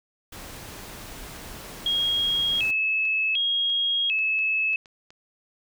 pink noise, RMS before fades -40 dBFS, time 0.32-2.71 s, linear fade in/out 5 ms
sine tone with vibrato, 2915 Hz, F#7, 26 cents flat, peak -21 dBFS, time 1.86-4.76 s, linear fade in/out 2 ms, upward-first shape square, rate 0.67 Hz, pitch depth 200 cents each way
clicks, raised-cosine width 0.2 ms, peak -31 dBFS, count 9, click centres 2.426 / 2.553 / 3.054 / 3.699 / 4.19 / 4.39 / 4.733 / 4.858 / 5.105 s
effects none

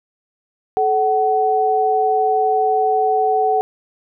sine tone pair together, 432.6 / 752 Hz, A4 / F#5, -29 / +28 cents, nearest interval minor seventh, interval 957 cents, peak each -18 / -15 dBFS, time 0.77-3.61 s, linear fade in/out 0 ms, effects none

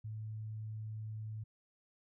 sine tone, 108.7 Hz, A2, 21 cents flat, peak -40 dBFS, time 0.04-1.44 s, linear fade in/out 10 ms, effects none

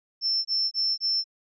sine tone bursts, 5350 Hz, E8, 25 cents sharp, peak -22 dBFS, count 4, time 0.21-1.242 s, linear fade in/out 50 ms, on 240 ms, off 24 ms, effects none

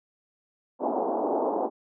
white band-pass noise, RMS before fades -27 dBFS, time 0.79-1.7 s, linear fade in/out 50 ms, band 240 to 900 Hz, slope 48 dB/octave, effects none

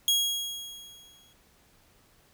sawtooth tone with exponential decay, 3300 Hz, G#7, 12 cents flat, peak -17 dBFS, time 0.08-1.33 s, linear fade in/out 1 ms, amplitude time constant 270 ms, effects pink hiss -62 dBFS RMS until 2.33 s

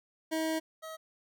25% pulse tone pair in turn, 319.1 / 638.2 Hz, D#4 / D#5, +44 / +44 cents, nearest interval octave, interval 1200 cents, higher second, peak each -26 / -37 dBFS, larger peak first, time 0.31-0.6 / 0.82-0.97 s, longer first, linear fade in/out 20 ms, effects none

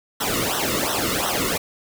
pink noise with flanger, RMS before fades -23 dBFS, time 0.2-1.58 s, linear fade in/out 10 ms, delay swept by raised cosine 0.42 to 1.28 ms, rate 2.8 Hz, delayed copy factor -0.95, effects none

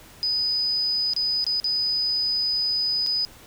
sine tone with dropouts, 4985 Hz, D#8, 2 cents sharp, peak -21 dBFS, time 0.23-3.25 s, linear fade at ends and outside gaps 0 ms, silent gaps 1.135-1.164 / 1.442-1.466 / 1.6-1.643 / 3.064-3.07 s, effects pink hiss -48 dBFS RMS until 3.46 s

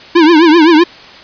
square tone with vibrato, 324.5 Hz, E4, 27 cents flat, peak -4 dBFS, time 0.15-0.84 s, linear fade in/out 10 ms, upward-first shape triangle, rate 7.8 Hz, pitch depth 160 cents each way, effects white hiss -34 dBFS RMS until 1.23 s + resampled to 11025 Hz

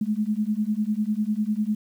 sine beating tone pair, 207.7 / 217.7 Hz, G#3 / A3, 0 / -18 cents, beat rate 10 Hz, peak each -25 dBFS, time 0.01-1.75 s, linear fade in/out 5 ms, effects 9-bit

